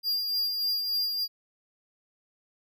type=tone with tremolo; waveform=square; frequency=4802 Hz; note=D8; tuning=38 cents sharp; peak=-25 dBFS; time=0.03-1.28 s; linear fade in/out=50 ms; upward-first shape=sine; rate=3.4 Hz; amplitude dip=40%; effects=none